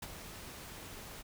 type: noise with ADSR envelope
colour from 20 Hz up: pink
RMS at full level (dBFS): -40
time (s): 0.02-1.23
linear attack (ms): 8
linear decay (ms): 30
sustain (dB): -8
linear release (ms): 26
effects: none